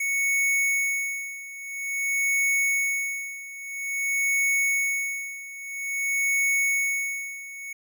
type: tone with tremolo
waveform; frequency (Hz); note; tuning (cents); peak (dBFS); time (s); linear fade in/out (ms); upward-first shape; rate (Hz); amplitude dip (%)
square; 2217; C#7; 0; -21; 0-7.73; 5; sine; 0.5; 85
effects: none